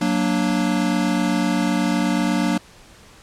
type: chord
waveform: square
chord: Gb augmented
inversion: none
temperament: equal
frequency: 185 / 233.1 / 293.7 Hz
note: Gb3 / Bb3 / D4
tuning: 0 / 0 / 0 cents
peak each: -23 dBFS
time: 0.01-2.58 s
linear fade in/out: 5 ms
effects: pink hiss -47 dBFS RMS until 3.22 s + low-pass 9000 Hz 12 dB/octave